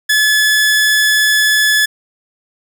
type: tone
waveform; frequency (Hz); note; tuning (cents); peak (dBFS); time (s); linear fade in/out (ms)
sawtooth; 1717; A6; -43; -6; 0.09-1.86; 10
effects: none